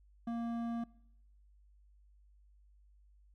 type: tone with hard clipping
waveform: triangle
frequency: 233.1 Hz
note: A#3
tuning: in tune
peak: -37 dBFS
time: 0.27-0.84 s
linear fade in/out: 5 ms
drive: 14 dB
effects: noise-tail reverb RT60 0.8 s tail -23 dB re dry + added 50 Hz sine -61 dBFS peak until 3.34 s